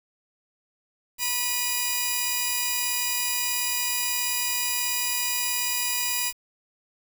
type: tone pair together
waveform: 5% pulse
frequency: 974.3 / 2455 Hz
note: B5 / D#7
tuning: -24 / -24 cents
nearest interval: octave + major third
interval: 1600 cents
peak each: -17 / -16 dBFS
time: 1.18-6.33 s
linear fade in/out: 50 ms
effects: 7-bit